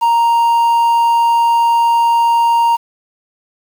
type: tone with quantisation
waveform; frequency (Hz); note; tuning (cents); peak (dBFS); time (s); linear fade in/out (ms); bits
triangle; 932.3; A#5; 0; -7; 0.01-2.77; 20; 6
effects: none